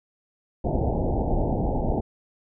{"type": "low-pass noise", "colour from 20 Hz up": "pink", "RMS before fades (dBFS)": -24, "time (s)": [0.64, 2.01], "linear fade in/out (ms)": 10, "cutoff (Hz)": 860, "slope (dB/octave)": 96, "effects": []}